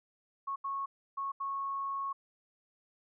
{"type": "tone bursts at uneven times", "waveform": "sine", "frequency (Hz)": 1100, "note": "C#6", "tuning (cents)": -14, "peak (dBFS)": -33, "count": 4, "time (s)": [[0.47, 0.56], [0.64, 0.86], [1.17, 1.32], [1.4, 2.13]], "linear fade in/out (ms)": 10, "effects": []}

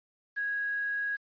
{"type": "tone with quantisation", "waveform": "sine", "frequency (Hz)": 1654, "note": "G#6", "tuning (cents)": -8, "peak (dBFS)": -29, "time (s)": [0.36, 1.17], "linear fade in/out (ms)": 20, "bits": 9, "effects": ["resampled to 11025 Hz"]}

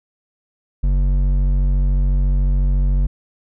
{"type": "tone with hard clipping", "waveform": "sine", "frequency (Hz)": 47, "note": "F#1", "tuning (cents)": 28, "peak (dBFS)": -15, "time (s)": [0.83, 3.07], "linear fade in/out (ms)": 10, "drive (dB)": 8, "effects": []}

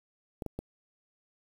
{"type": "clicks", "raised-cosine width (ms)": 2, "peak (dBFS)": -22, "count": 3, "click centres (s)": [0.422, 0.463, 0.59], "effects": ["8-bit"]}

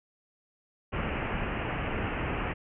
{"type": "low-pass noise", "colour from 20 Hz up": "pink", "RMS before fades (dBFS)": -32, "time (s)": [0.92, 2.54], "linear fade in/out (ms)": 20, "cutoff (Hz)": 2900, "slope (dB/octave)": 96, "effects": []}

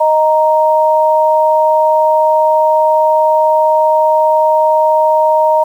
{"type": "tone pair together", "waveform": "sine", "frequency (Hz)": [622.3, 932.4], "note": ["D#5", "A#5"], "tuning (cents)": [0, 0], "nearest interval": "perfect fifth", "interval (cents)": 700, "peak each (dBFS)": -10, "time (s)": [0, 5.64], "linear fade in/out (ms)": 10, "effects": ["7-bit"]}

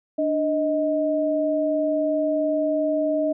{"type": "tone pair together", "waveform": "sine", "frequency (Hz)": [295.9, 627], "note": ["D4", "D#5"], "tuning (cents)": [13, 13], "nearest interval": "octave + minor second", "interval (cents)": 1300, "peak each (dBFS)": [-24, -21], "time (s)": [0.18, 3.33], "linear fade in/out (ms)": 10, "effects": []}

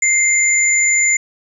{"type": "tone pair together", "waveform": "sine", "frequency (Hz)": [2093, 7040], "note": ["C7", "A8"], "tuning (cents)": [0, 0], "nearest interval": "octave + major sixth", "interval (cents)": 2100, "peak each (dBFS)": -14, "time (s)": [0.02, 1.17], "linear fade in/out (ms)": 5, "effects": []}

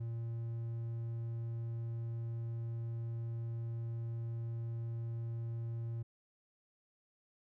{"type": "tone", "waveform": "triangle", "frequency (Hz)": 115.7, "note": "A#2", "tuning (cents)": -13, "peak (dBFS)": -35, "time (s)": [0, 6.03], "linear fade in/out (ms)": 10, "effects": []}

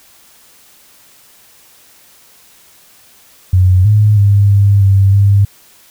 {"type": "tone with pitch steps", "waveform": "sine", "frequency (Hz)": [92.2, 105.5, 100.9, 100.3, 97.7, 100.1], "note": ["F#2", "G#2", "G#2", "G2", "G2", "G2"], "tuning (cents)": [-6, 28, -49, 40, -5, 37], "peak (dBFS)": -5, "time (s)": [3.53, 5.45], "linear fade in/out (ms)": 5, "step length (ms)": 320, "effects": ["white hiss -45 dBFS RMS until 5.9 s"]}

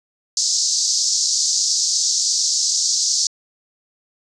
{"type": "band-pass noise", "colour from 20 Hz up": "white", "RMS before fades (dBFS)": -19, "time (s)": [0.37, 3.27], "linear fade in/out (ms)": 2, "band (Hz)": [4500, 6900], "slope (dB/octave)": 48, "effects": ["resampled to 22050 Hz"]}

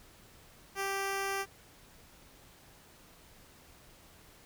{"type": "tone", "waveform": "10% pulse", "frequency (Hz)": 392, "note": "G4", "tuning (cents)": 0, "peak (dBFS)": -24, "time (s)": [0.75, 1.46], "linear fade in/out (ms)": 50, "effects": ["pink hiss -58 dBFS RMS until 4.45 s"]}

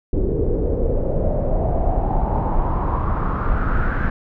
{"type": "noise with low-pass filter sweep", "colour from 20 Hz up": "brown", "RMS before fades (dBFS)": -19, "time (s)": [0.13, 4.1], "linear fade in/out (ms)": 5, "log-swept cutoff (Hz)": [390, 1600], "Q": 4.9, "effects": []}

